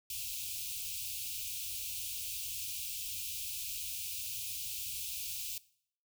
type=band-stop noise; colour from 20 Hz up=white; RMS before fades=-40 dBFS; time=0.1-5.58 s; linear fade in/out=2 ms; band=120 to 2400 Hz; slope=96 dB/octave; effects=noise-tail reverb RT60 0.6 s tail -20 dB re dry